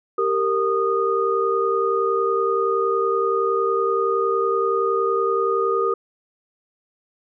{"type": "tone cluster", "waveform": "sine", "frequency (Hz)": [391.6, 462.3, 1232], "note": ["G4", "A#4", "D#6"], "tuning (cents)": [-2, -14, -17], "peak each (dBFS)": -22, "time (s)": [0.18, 5.94], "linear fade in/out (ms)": 5, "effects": []}